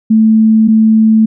sine tone pair in turn, 220 / 220 Hz, A3 / A3, 0 / 0 cents, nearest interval unison, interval 0 cents, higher neither, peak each -4 dBFS, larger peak neither, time 0.1-0.68 / 0.68-1.26 s, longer neither, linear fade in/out 10 ms, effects none

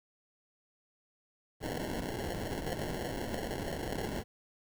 white noise with sample-and-hold, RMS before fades -37 dBFS, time 1.6-4.24 s, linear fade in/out 50 ms, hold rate 1225 Hz, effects none

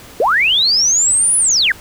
sine linear two-way sweep, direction up then down, 392 to 10110 to 1470 Hz, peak -10 dBFS, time 0.2-1.72 s, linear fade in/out 2 ms, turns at 1.37 s, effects pink hiss -38 dBFS RMS until 1.8 s

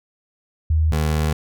sine / 25% pulse tone pair in turn, 78.8 / 77.13 Hz, D#2 / D#2, +23 / -15 cents, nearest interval unison, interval 38 cents, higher first, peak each -14 dBFS, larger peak neither, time 0.7-0.92 / 0.92-1.33 s, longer second, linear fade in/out 5 ms, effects none

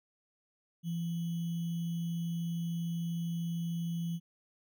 sine tone with sample-and-hold, 168.5 Hz, E3, 38 cents sharp, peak -32 dBFS, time 0.83-4.2 s, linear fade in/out 50 ms, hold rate 3150 Hz, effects none

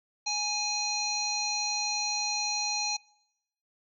harmonic tone, 830.6 Hz, G#5, in tune, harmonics 1 / 3 / 5 / 7 / 8, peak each -35 / -36 / -31 / -34 / -40 dBFS, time 0.26-2.97 s, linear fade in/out 10 ms, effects noise-tail reverb RT60 0.8 s tail -23 dB re dry

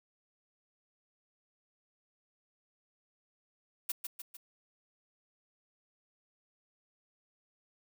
blue noise with echo, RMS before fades -34 dBFS, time 3.89-3.92 s, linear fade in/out 5 ms, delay 150 ms, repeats 3, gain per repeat -5 dB, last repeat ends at 4.37 s, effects none

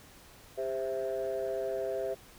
sine chord, C major, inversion second, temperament equal with one note detuned, 400.5 / 523.3 / 659.3 Hz, G4 / C5 / E5, +37 / 0 / 0 cents, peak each -34 dBFS, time 0.57-2.15 s, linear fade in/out 20 ms, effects tanh soft clip ceiling -26 dBFS + pink hiss -55 dBFS RMS until 2.38 s

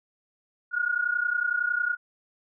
sine tone pair together, 1429 / 1459.9 Hz, F6 / F#6, +39 / -24 cents, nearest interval unison, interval 37 cents, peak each -26 / -27 dBFS, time 0.71-1.97 s, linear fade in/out 50 ms, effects none

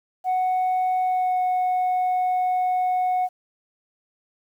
sine tone with pitch glide, 740 to 734 Hz, F#5 to F#5, 0 to -14 cents, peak -17 dBFS, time 0.24-3.29 s, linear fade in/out 50 ms, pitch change -14 cents, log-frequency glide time 1.01-1.41 s, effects tanh soft clip ceiling -18 dBFS + 9-bit

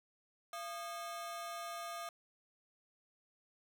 40% pulse ring-modulated tone, 954 Hz, A#5, 40 cents sharp, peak -38 dBFS, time 0.53-2.09 s, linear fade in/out 2 ms, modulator 271 Hz, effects none

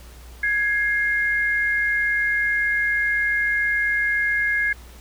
sine tone pair together, 1661.2 / 2123 Hz, G#6 / C7, 0 / +25 cents, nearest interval major third, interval 425 cents, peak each -20 / -23 dBFS, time 0.43-4.73 s, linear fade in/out 5 ms, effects added 60 Hz sine -41 dBFS peak until 5 s + pink hiss -48 dBFS RMS until 5 s

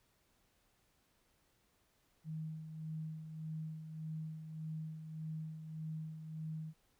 sine tone with tremolo, 157.6 Hz, D#3, 23 cents sharp, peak -39 dBFS, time 2.24-6.74 s, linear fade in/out 50 ms, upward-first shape sine, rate 1.7 Hz, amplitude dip 55%, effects pink hiss -75 dBFS RMS until 6.99 s

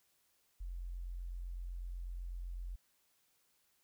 sine tone, 44 Hz, F1, 14 cents sharp, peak -40 dBFS, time 0.6-2.76 s, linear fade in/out 10 ms, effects white hiss -75 dBFS RMS until 3.83 s

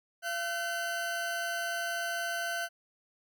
40% pulse tone pair together, 685 / 1523.6 Hz, F5 / G6, -34 / -50 cents, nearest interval octave + major second, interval 1384 cents, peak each -35 / -33 dBFS, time 0.22-2.69 s, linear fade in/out 50 ms, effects none

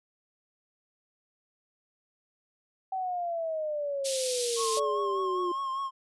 sine exponential sweep, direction down, 767 to 349.2 Hz, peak -29 dBFS, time 2.92-5.52 s, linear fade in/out 5 ms
pink high-pass noise, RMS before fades -32 dBFS, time 4.04-4.8 s, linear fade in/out 20 ms, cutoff 3500 Hz, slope 24 dB/octave
triangle tone with vibrato, 1077 Hz, C6, 50 cents sharp, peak -28 dBFS, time 4.56-5.91 s, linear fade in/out 50 ms, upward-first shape triangle, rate 5 Hz, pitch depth 49 cents each way
sine tone with exponential decay, 579 Hz, D5, 25 cents flat, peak -28 dBFS, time 4.77-5.88 s, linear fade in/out 1 ms, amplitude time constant 240 ms
effects resampled to 24000 Hz

